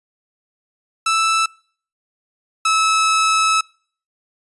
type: tone pair in turn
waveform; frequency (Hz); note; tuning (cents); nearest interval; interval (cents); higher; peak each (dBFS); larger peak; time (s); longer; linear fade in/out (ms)
sawtooth; 1318.5 / 1300.3; E6 / E6; 0 / -24; unison; 24; first; -11 / -10; second; 1.06-1.46 / 2.65-3.61; second; 5
effects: noise-tail reverb RT60 0.5 s tail -26 dB re dry + resampled to 24000 Hz